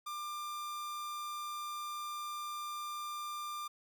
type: tone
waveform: 45% pulse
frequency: 1193 Hz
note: D6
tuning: 27 cents sharp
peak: -39 dBFS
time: 0.06-3.68 s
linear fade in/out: 10 ms
effects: none